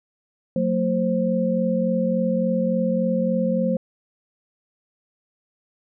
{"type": "tone cluster", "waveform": "sine", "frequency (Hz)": [183.3, 226.8, 525], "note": ["F#3", "A#3", "C5"], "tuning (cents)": [-16, -47, 6], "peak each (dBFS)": -23, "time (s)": [0.56, 3.77], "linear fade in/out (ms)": 2, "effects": []}